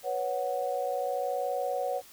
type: chord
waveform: sine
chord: B suspended second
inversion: none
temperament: equal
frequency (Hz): 493.9 / 554.4 / 740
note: B4 / C#5 / F#5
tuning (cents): 0 / 0 / 0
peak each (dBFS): -34 / -32 / -32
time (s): 0.03-2.02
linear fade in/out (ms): 50
effects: white hiss -53 dBFS RMS until 2.12 s